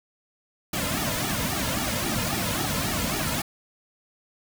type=noise with flanger; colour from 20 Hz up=pink; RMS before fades=-27 dBFS; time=0.73-3.42 s; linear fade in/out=5 ms; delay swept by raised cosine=1.9 to 2.66 ms; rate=3.7 Hz; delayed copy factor=-0.95; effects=none